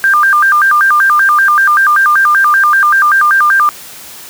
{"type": "tone with vibrato", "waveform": "sine", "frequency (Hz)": 1378, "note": "F6", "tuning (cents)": -24, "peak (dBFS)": -5, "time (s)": [0.04, 3.69], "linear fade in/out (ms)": 0, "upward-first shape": "square", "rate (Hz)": 5.2, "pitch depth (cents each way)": 240, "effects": ["white hiss -31 dBFS RMS until 4.29 s", "high-pass 80 Hz 12 dB/octave"]}